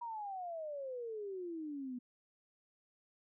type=exponential sweep; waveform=sine; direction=down; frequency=965 to 242.1 Hz; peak=-40 dBFS; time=0.01-1.99 s; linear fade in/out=10 ms; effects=none